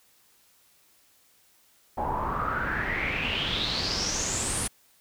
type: noise with low-pass filter sweep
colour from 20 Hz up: pink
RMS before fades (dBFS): -29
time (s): 1.97-4.68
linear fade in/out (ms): 10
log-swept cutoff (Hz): 810 to 10000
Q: 7.4
effects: white hiss -62 dBFS RMS until 5 s